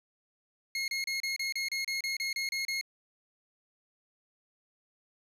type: tone bursts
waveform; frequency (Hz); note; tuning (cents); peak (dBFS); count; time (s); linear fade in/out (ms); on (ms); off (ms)
25% pulse; 2156; C#7; -49; -27; 13; 0.75-2.812; 2; 130; 31
effects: low-pass 11000 Hz 12 dB/octave + 10-bit